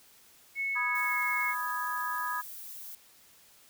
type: tone with pitch glide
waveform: sine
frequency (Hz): 2200 to 2175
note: C#7 to C#7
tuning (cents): -14 to -33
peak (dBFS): -29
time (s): 0.55-1.55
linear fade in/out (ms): 50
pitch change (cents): -19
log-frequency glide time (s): 1.02-1.19
type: chord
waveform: sine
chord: G# minor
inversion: first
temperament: equal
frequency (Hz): 987.8 / 1244.5 / 1661.2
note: B5 / D#6 / G#6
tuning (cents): 0 / 0 / 0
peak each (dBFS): -35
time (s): 0.75-2.42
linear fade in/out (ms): 20
type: noise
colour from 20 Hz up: violet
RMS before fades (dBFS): -44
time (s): 0.95-2.95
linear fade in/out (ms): 2
effects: white hiss -59 dBFS RMS until 3.69 s